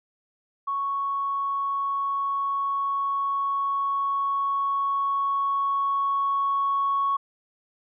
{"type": "tone with level ramp", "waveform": "sine", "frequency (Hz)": 1108.7, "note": "C#6", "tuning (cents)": 0, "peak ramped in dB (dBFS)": [-24, -20], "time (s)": [0.67, 7.17], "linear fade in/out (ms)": 10, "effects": ["tanh soft clip ceiling -16 dBFS"]}